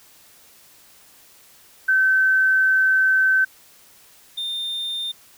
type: tone pair in turn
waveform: sine / triangle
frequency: 1537 / 3620 Hz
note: G6 / A7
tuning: -35 / +48 cents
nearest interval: octave + minor third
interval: 1483 cents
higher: second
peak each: -14 / -23 dBFS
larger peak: first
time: 1.88-3.45 / 4.37-5.12 s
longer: first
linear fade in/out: 10 ms
effects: white hiss -51 dBFS RMS until 5.37 s